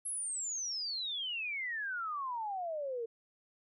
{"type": "exponential sweep", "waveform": "sine", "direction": "down", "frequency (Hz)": [11175, 446.9], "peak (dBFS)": -35, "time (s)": [0.05, 3.06], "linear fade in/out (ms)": 10, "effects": []}